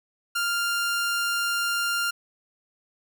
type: tone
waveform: sawtooth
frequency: 1396.9 Hz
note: F6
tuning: in tune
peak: -20 dBFS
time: 0.35-2.11 s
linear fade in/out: 10 ms
effects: none